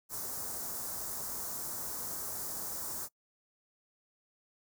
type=band-stop noise; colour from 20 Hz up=white; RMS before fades=-39 dBFS; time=0.09-3.09 s; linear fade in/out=50 ms; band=1400 to 5600 Hz; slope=24 dB/octave; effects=noise-tail reverb RT60 0.1 s tail -24 dB re dry